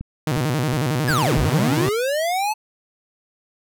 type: click train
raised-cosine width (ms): 5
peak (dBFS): -18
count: 4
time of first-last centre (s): 0.01-1.105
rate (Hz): 2.74
type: tone with vibrato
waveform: sawtooth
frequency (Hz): 138.2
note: C#3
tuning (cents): -5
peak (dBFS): -15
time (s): 0.27-1.89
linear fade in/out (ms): 2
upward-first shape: square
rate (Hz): 11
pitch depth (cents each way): 200
type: linear two-way sweep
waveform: square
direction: down then up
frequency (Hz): 1760 to 30.11 to 878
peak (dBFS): -20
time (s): 1.07-2.54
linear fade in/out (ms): 20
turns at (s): 1.38
effects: none